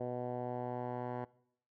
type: tone with low-pass filter sweep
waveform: 10% pulse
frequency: 123.47 Hz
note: B2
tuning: in tune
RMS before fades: -39 dBFS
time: 0-1.25 s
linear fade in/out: 10 ms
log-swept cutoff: 620 to 1100 Hz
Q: 2.2
effects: noise-tail reverb RT60 0.7 s tail -22 dB re dry